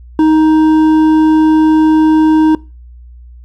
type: tone with hard clipping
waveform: sine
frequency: 313 Hz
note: D#4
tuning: 10 cents sharp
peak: -7 dBFS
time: 0.19-2.55 s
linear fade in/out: 2 ms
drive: 7 dB
effects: noise-tail reverb RT60 0.3 s tail -22 dB re dry + added 60 Hz sine -32 dBFS peak until 3.44 s